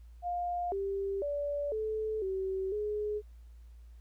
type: tone with pitch steps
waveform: sine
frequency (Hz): 705 / 393.6 / 577 / 434.5 / 381.6 / 419.8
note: F5 / G4 / D5 / A4 / G4 / G#4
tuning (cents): +16 / +7 / -31 / -22 / -47 / +19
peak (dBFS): -31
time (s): 0.22-3.22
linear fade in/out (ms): 50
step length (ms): 500
effects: added 58 Hz sine -49 dBFS peak until 4 s + pink hiss -73 dBFS RMS until 4 s